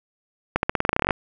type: accelerating click train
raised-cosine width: 0.5 ms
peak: -4 dBFS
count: 15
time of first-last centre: 0.56-1.108 s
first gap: 71 ms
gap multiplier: 0.9
effects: none